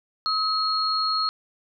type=tone pair together; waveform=sine; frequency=1278 / 4290 Hz; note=D#6 / C8; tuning=+46 / +42 cents; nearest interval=octave + major sixth; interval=2096 cents; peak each=-24 dBFS; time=0.26-1.29 s; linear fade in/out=0 ms; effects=none